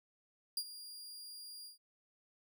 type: tone with ADSR envelope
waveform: sawtooth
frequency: 4815 Hz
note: D8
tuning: 42 cents sharp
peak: -30 dBFS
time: 0.57-1.78 s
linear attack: 3 ms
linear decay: 60 ms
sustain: -15 dB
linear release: 130 ms
effects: none